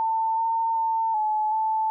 sine tone with pitch steps, 894 / 907 / 899 / 858 / 877 Hz, A5 / A#5 / A5 / A5 / A5, +27 / -48 / +37 / -44 / -6 cents, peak -21 dBFS, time 0-1.9 s, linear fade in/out 0 ms, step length 380 ms, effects none

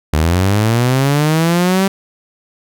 sawtooth linear sweep, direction up, 73.42 to 196 Hz, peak -7 dBFS, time 0.13-1.88 s, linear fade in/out 5 ms, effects none

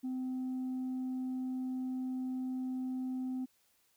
sine tone, 257 Hz, C4, 31 cents flat, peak -32 dBFS, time 0.03-3.46 s, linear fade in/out 20 ms, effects tanh soft clip ceiling -33 dBFS + white hiss -72 dBFS RMS until 3.96 s

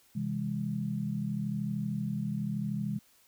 sine chord, C augmented, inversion none, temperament just, 130.81 / 163.52 / 204.4 Hz, C3 / E3 / G#3, 0 / -14 / -27 cents, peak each -36 / -36 / -33 dBFS, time 0.15-2.99 s, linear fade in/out 10 ms, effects white hiss -64 dBFS RMS until 3.27 s

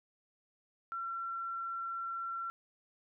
sine tone, 1358 Hz, F6, 49 cents flat, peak -36 dBFS, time 0.92-2.5 s, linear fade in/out 0 ms, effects none

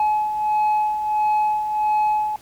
sine beating tone pair, 849 / 850.5 Hz, G#5 / G#5, +38 / +41 cents, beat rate 1.5 Hz, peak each -23 / -16 dBFS, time 0-2.36 s, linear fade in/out 2 ms, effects tanh soft clip ceiling -15 dBFS + pink hiss -49 dBFS RMS until 2.41 s

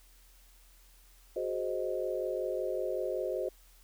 sine chord, Ab dominant seventh, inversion third, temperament equal, 370 / 415.3 / 523.3 / 622.3 Hz, Gb4 / Ab4 / C5 / Eb5, 0 / 0 / 0 / 0 cents, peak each -36 / -39 / -35 / -37 dBFS, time 1.36-3.49 s, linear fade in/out 5 ms, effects added 42 Hz sine -58 dBFS peak until 3.83 s + white hiss -63 dBFS RMS until 3.83 s

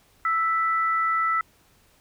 sine tone pair together, 1320.2 / 1978 Hz, E6 / B6, +2 / +2 cents, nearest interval perfect fifth, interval 700 cents, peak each -21 / -28 dBFS, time 0.25-1.41 s, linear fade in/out 2 ms, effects pink hiss -60 dBFS RMS until 2 s

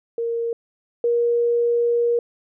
sine tone pair in turn, 465 / 473.4 Hz, A#4 / A#4, -4 / +27 cents, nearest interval unison, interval 31 cents, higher second, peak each -21 / -16 dBFS, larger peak second, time 0.18-0.53 / 1.04-2.19 s, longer second, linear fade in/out 2 ms, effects none

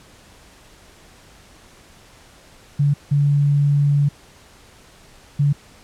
sine tone bursts at uneven times, 143.5 Hz, D3, 40 cents flat, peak -13 dBFS, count 3, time 2.79-2.94 / 3.11-4.09 / 5.39-5.53 s, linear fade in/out 10 ms, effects pink hiss -48 dBFS RMS until 5.83 s + low-pass 10000 Hz 12 dB/octave

